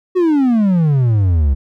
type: exponential sweep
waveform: triangle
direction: down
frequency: 377.2 to 65.41 Hz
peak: -8 dBFS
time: 0.15-1.55 s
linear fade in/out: 20 ms
effects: none